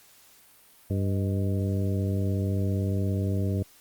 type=harmonic tone with a mistuned harmonic; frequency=97.4 Hz; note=G2; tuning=11 cents flat; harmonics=1 / 2 / 3 / 4 / 5 / 6; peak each=-25 / -31 / -35 / -37 / -39 / -41 dBFS; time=0.9-3.63 s; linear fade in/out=5 ms; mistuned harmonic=6; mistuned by=+100 cents; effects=white hiss -56 dBFS RMS until 3.8 s + Opus 48 kbps